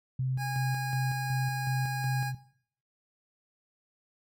sine tone with tremolo, 130 Hz, C3, 11 cents flat, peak -27 dBFS, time 0.19-2.35 s, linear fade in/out 5 ms, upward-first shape square, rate 2.7 Hz, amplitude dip 45%
25% pulse tone, 820 Hz, G#5, 22 cents flat, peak -30 dBFS, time 0.37-2.33 s, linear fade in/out 50 ms
effects noise-tail reverb RT60 0.6 s tail -17 dB re dry

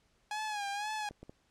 sawtooth tone with vibrato, 830.6 Hz, G#5, in tune, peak -31 dBFS, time 0.31-1.09 s, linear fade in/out 2 ms, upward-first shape sine, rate 2 Hz, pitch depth 70 cents each way
clicks, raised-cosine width 2 ms, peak -34 dBFS, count 3, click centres 1.11 / 1.23 / 1.295 s
effects pink hiss -72 dBFS RMS until 1.5 s + low-pass 8000 Hz 12 dB/octave

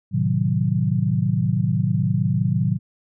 sine chord, A diminished seventh, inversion none, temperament equal with one note detuned, 110 / 129.53 / 155.56 / 185 Hz, A2 / C3 / Eb3 / Gb3, 0 / -17 / 0 / 0 cents, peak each -23 dBFS, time 0.11-2.79 s, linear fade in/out 50 ms, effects none

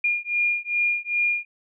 sine beating tone pair, 2417 / 2419.5 Hz, D7 / D#7, +49 / -49 cents, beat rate 2.5 Hz, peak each -24 / -24 dBFS, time 0.04-1.45 s, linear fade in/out 5 ms, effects none

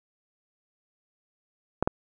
clicks, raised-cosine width 1 ms, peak -9 dBFS, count 2, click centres 1.826 / 1.875 s, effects none

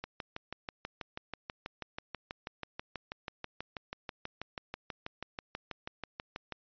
click train, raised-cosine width 0.3 ms, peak -22 dBFS, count 41, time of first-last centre 0.04-6.523 s, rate 6.17 Hz, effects resampled to 11025 Hz

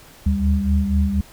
sine tone cluster, 72.9 / 77 / 198.5 Hz, D2 / D#2 / G3, -12 / -17 / +22 cents, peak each -20 dBFS, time 0.26-1.21 s, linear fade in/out 5 ms, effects pink hiss -46 dBFS RMS until 1.32 s

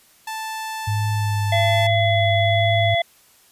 sawtooth tone, 880 Hz, A5, in tune, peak -23 dBFS, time 0.27-1.87 s, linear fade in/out 5 ms
sine tone with vibrato, 103.7 Hz, G#2, 2 cents flat, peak -19 dBFS, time 0.87-2.95 s, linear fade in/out 10 ms, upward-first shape triangle, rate 1.2 Hz, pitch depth 32 cents each way
harmonic tone, 680 Hz, F5, 46 cents flat, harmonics 1 / 3 / 5, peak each -18 / -23 / -25 dBFS, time 1.52-3.02 s, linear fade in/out 5 ms
effects white hiss -54 dBFS RMS until 3.51 s + resampled to 32000 Hz

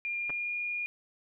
sine tone with pitch glide, 2404 to 2428 Hz, D7 to D#7, +40 to -43 cents, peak -31 dBFS, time 0.05-0.86 s, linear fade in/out 0 ms, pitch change +17 cents, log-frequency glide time 0.17-0.54 s
clicks, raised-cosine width 0.5 ms, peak -26 dBFS, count 2, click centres 0.296 / 0.303 s
effects none

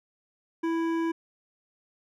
triangle tone with hard clipping, 330 Hz, E4, 2 cents sharp, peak -27 dBFS, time 0.63-1.12 s, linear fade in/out 10 ms, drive 16 dB, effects none

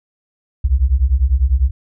sine beating tone pair, 60.4 / 70.4 Hz, B1 / C#2, -38 / +27 cents, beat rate 10 Hz, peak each -14 dBFS, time 0.64-1.71 s, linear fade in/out 10 ms, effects none

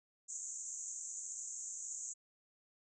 white band-pass noise, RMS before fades -45 dBFS, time 0.28-2.14 s, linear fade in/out 20 ms, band 6400 to 7600 Hz, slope 96 dB/octave, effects none

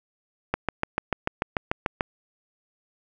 click train, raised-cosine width 0.5 ms, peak -8 dBFS, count 11, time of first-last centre 0.54-2.008 s, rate 6.81 Hz, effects none

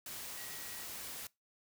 sine tone in noise, 1911 Hz, A#6, 43 cents sharp, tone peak -54 dBFS, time 0.37-0.83 s, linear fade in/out 2 ms, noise white, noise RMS -45 dBFS, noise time 0.06-1.27 s, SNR -12 dB, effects noise-tail reverb RT60 0.2 s tail -22 dB re dry

